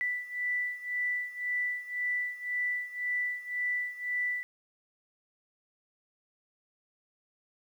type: beating tone pair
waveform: sine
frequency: 1975.5 / 1977.4 Hz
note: B6 / B6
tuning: 0 / +2 cents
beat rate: 1.9 Hz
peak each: -32 / -35 dBFS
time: 0.01-4.43 s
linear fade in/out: 0 ms
effects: 10-bit